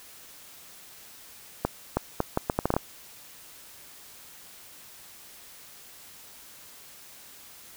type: accelerating click train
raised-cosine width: 1 ms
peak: -9 dBFS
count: 10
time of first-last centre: 1.65-2.765 s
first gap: 320 ms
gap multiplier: 0.73
effects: white hiss -49 dBFS RMS until 7.76 s